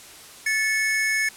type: tone pair together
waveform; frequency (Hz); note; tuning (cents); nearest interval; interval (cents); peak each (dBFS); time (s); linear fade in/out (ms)
square; 1746.1 / 2200; A6 / C#7; -14 / -14; major third; 400; -24; 0.46-1.29; 5
effects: white hiss -44 dBFS RMS until 1.36 s + low-pass 11000 Hz 12 dB/octave